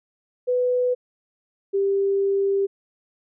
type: tone pair in turn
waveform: sine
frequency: 497.2 / 394.6 Hz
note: B4 / G4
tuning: +12 / +11 cents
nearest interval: major third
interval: 401 cents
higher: first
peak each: -18 dBFS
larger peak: neither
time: 0.47-0.95 / 1.73-2.67 s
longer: second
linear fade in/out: 20 ms
effects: none